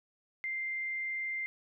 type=tone; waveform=sine; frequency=2093 Hz; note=C7; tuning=in tune; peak=-33 dBFS; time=0.44-1.46 s; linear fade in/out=0 ms; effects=none